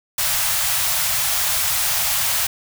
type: band-stop noise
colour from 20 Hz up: white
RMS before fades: -20 dBFS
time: 0.18-2.47 s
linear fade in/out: 5 ms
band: 150 to 600 Hz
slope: 48 dB/octave
effects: none